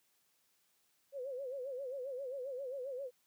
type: tone with vibrato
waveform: sine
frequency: 527 Hz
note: C5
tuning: 12 cents sharp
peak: -39 dBFS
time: 1.12-3.11 s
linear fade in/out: 50 ms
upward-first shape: sine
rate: 7.5 Hz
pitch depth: 120 cents each way
effects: white hiss -75 dBFS RMS until 3.26 s + high-pass 100 Hz 12 dB/octave